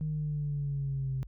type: linear sweep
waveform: sine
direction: down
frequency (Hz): 155 to 130.81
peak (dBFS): -29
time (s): 0.01-1.23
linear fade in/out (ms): 0
effects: tanh soft clip ceiling -25 dBFS + added 50 Hz sine -44 dBFS peak until 1.27 s